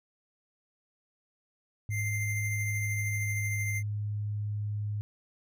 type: tone with pitch glide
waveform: sine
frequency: 105.8 to 104.28 Hz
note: G#2 to G#2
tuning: +33 to +8 cents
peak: -30 dBFS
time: 1.89-5.01 s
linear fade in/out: 0 ms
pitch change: -25 cents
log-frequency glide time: 2.52-3.83 s
type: tone with tremolo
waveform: square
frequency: 2093 Hz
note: C7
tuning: in tune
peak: -32 dBFS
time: 1.9-3.83 s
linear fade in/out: 50 ms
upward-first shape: triangle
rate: 13 Hz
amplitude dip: 35%
effects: none